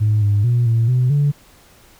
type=tone with pitch steps; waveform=sine; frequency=106.6 / 102.4 / 120.4 / 114.7 / 125.7 / 144.3 Hz; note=G#2 / G#2 / B2 / A#2 / B2 / D3; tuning=+46 / -24 / -44 / -28 / +31 / -30 cents; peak=-11 dBFS; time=0-1.32 s; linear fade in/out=20 ms; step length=220 ms; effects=tanh soft clip ceiling -9 dBFS + pink hiss -49 dBFS RMS until 1.99 s